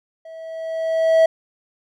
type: tone with level ramp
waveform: triangle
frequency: 649 Hz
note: E5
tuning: 27 cents flat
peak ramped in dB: -34 to -7 dBFS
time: 0.25-1.26 s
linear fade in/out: 5 ms
effects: none